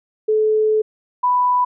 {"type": "tone pair in turn", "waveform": "sine", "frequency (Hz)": [432, 990.8], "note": ["A4", "B5"], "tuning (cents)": [-32, 5], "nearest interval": "octave + major second", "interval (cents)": 1437, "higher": "second", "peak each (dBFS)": -13, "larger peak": "neither", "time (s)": [[0.28, 0.82], [1.23, 1.65]], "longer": "first", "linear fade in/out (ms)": 10, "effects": []}